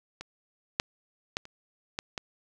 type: clicks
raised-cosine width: 0.2 ms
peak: -22 / -7 / -12 / -29 / -14 / -16 dBFS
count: 6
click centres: 0.21 / 0.799 / 1.369 / 1.454 / 1.989 / 2.178 s
effects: none